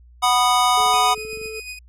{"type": "chord", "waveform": "square", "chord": "B major", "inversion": "second", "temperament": "just", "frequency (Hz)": [740.8, 987.8, 1234.7], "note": ["F#5", "B5", "D#6"], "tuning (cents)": [2, 0, -14], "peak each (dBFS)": -20, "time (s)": [0.22, 1.15], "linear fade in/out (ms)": 20}
{"type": "tone with pitch glide", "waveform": "triangle", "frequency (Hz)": [428, 438.5], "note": ["A4", "A4"], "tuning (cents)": [-48, -6], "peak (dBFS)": -29, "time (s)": [0.77, 1.6], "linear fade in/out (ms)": 5, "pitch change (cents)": 42, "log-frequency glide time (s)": [1.12, 1.31]}
{"type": "clicks", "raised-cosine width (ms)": 3, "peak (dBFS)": -30, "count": 9, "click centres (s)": [0.804, 0.863, 0.941, 1.178, 1.251, 1.331, 1.373, 1.415, 1.458]}
{"type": "tone with tremolo", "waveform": "sawtooth", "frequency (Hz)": 2489, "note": "D#7", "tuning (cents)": 0, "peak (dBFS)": -26, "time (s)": [0.93, 1.79], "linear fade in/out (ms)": 5, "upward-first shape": "sine", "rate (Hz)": 8.1, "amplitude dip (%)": 55}
{"effects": ["added 60 Hz sine -45 dBFS peak until 1.88 s", "low-pass 12000 Hz 12 dB/octave"]}